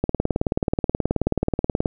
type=click train; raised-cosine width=2 ms; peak=-6 dBFS; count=35; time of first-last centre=0.04-1.858 s; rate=18.7 Hz; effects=none